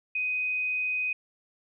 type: tone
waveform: sine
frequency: 2503 Hz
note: D#7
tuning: 10 cents sharp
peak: -26 dBFS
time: 0.15-1.13 s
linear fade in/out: 5 ms
effects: none